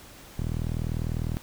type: tone with band-pass filter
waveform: sawtooth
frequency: 40 Hz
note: D#1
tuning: 49 cents sharp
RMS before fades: -29 dBFS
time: 0.38-1.37 s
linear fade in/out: 0 ms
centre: 130 Hz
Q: 1.1
effects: pink hiss -48 dBFS RMS until 1.42 s